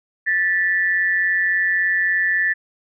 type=tone pair together; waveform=sine; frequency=1763.5 / 1947 Hz; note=A6 / B6; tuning=+3 / -25 cents; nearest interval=major second; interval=172 cents; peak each=-17 / -22 dBFS; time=0.26-2.54 s; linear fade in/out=20 ms; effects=none